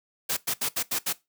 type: noise bursts at uneven times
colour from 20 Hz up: white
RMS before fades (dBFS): -27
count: 6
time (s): 0.29-0.37 / 0.47-0.54 / 0.61-0.69 / 0.76-0.83 / 0.91-0.99 / 1.06-1.13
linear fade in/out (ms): 10
effects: noise-tail reverb RT60 0.2 s tail -19 dB re dry + high-pass 100 Hz 12 dB/octave